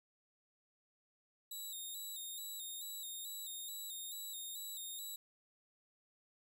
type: tone with vibrato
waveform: 10% pulse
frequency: 3800 Hz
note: A#7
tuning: 33 cents sharp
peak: -37 dBFS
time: 1.51-5.16 s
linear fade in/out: 5 ms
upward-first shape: square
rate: 2.3 Hz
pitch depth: 51 cents each way
effects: 13-bit